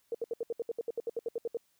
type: tone bursts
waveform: sine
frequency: 464.7 Hz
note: A#4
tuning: 5 cents flat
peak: -30 dBFS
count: 16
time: 0.12-1.571 s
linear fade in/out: 2 ms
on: 26 ms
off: 69 ms
effects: white hiss -72 dBFS RMS until 1.79 s